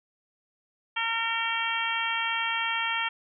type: harmonic tone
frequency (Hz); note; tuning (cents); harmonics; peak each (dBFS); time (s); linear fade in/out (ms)
456.9; A#4; -35; 2 / 3 / 4 / 5 / 6 / 7; -33 / -33 / -33 / -33 / -33 / -33; 0.96-3.09; 10
effects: none